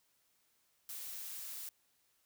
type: noise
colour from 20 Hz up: blue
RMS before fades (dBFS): -45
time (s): 0.89-1.69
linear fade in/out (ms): 2
effects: white hiss -75 dBFS RMS until 2.25 s